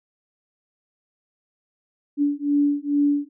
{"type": "beating tone pair", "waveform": "sine", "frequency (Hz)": [287.2, 289.5], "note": ["D4", "D4"], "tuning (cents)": [-39, -25], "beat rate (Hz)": 2.3, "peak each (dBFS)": -21, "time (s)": [2.17, 3.29], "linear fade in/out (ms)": 50, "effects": []}